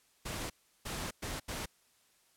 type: noise bursts at uneven times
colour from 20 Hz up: pink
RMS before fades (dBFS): -39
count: 4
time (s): 0.25-0.5 / 0.85-1.11 / 1.22-1.4 / 1.48-1.66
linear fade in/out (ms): 10
effects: white hiss -69 dBFS RMS until 2.36 s + low-pass 12000 Hz 12 dB/octave